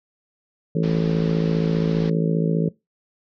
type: harmonic tone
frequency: 55 Hz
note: A1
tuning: in tune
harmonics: 3 / 4 / 5 / 6 / 7 / 8 / 9 / 10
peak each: -20 / -27 / -30 / -32 / -32 / -26 / -36 / -34 dBFS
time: 0.75-2.69 s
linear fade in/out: 5 ms
type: low-pass noise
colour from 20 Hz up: pink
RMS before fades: -37 dBFS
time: 0.83-2.1 s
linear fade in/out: 5 ms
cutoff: 5200 Hz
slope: 48 dB/octave
effects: noise-tail reverb RT60 0.2 s tail -21 dB re dry